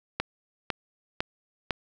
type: click train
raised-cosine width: 0.3 ms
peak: -10 dBFS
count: 4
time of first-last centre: 0.2-1.708 s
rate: 1.99 Hz
effects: none